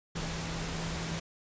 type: tone in noise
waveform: sine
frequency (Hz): 164.81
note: E3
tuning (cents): 0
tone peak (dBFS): -37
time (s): 0.15-1.2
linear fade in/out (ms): 10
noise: pink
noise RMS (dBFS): -37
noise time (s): 0.15-1.2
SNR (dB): -3
effects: resampled to 16000 Hz